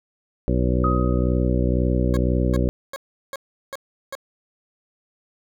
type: harmonic tone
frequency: 62 Hz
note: B1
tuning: 7 cents sharp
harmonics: 1 / 2 / 3 / 4 / 5 / 6 / 8 / 9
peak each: -21 / -24 / -26 / -27 / -28 / -29 / -30 / -31 dBFS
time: 0.48-2.69 s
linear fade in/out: 0 ms
type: tone with exponential decay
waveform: sine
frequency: 1258 Hz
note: D#6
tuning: 19 cents sharp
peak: -19 dBFS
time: 0.84-1.49 s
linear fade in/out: 2 ms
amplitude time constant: 140 ms
type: tone bursts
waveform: 20% pulse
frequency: 546 Hz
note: C#5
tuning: 26 cents flat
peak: -24 dBFS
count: 6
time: 2.14-4.152 s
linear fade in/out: 0 ms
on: 27 ms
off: 370 ms
effects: none